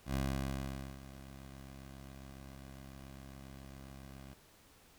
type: tone with ADSR envelope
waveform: 15% pulse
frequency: 67.3 Hz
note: C2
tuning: 49 cents sharp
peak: -26 dBFS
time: 0.05-4.34 s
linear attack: 94 ms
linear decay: 840 ms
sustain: -17 dB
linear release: 11 ms
effects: pink hiss -63 dBFS RMS until 4.98 s